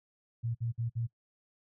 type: tone bursts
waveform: sine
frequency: 116.54 Hz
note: A#2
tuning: in tune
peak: -30 dBFS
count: 4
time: 0.43-1.072 s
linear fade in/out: 20 ms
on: 120 ms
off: 54 ms
effects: noise-tail reverb RT60 0.1 s tail -22 dB re dry